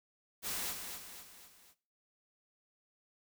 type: noise with echo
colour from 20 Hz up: white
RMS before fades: -38 dBFS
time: 0.42-0.75 s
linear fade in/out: 50 ms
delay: 250 ms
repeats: 4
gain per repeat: -6 dB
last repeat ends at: 1.75 s
effects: noise-tail reverb RT60 0.4 s tail -18 dB re dry